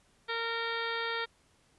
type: harmonic tone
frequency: 460.6 Hz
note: A#4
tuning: 21 cents flat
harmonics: 1 / 2 / 3 / 4 / 5 / 6 / 7 / 8 / 9 / 10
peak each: -38 / -40 / -37 / -38 / -42 / -52 / -43 / -42 / -52 / -48 dBFS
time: 0.28-1.26 s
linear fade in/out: 20 ms
effects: pink hiss -67 dBFS RMS until 1.78 s + resampled to 24000 Hz